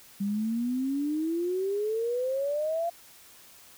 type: exponential sweep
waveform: sine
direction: up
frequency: 196 to 693 Hz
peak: -26 dBFS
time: 0.2-2.9 s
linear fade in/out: 10 ms
effects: white hiss -53 dBFS RMS until 3.77 s